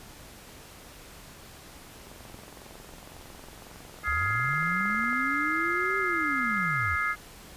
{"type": "click train", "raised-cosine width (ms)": 1, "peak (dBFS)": -33, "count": 68, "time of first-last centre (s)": [2.07, 5.129], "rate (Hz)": 21.9}
{"type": "chord", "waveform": "sine", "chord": "F minor seventh", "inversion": "third", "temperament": "just", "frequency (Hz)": [1257.2, 1396.9, 1676.3, 2095], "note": ["Eb6", "F6", "Ab6", "C7"], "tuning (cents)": [18, 0, 16, 2], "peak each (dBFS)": [-30, -33, -31, -30], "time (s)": [4.03, 7.16], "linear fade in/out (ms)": 50}
{"type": "linear two-way sweep", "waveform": "sine", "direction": "up then down", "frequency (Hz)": [65.41, 392, 72], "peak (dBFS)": -32, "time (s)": [4.07, 6.96], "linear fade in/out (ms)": 10, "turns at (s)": 5.98}
{"effects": ["pink hiss -48 dBFS RMS until 7.56 s", "resampled to 32000 Hz"]}